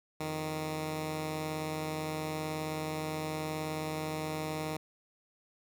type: tone pair together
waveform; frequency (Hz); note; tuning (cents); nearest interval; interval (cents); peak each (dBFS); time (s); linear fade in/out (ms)
10% pulse; 87.31 / 155.57; F2 / D#3; 0 / 0; minor seventh; 1000; -38 / -26; 0.2-4.77; 5
effects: none